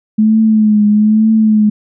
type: tone with vibrato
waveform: sine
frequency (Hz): 214.5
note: A3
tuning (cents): -44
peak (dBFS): -6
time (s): 0.18-1.7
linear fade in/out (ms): 10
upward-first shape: triangle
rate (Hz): 1.1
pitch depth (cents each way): 57
effects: none